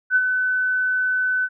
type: tone with ADSR envelope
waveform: sine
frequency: 1508 Hz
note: F#6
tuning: 32 cents sharp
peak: -12 dBFS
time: 0.1-1.49 s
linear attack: 57 ms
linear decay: 44 ms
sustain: -6 dB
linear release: 51 ms
effects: none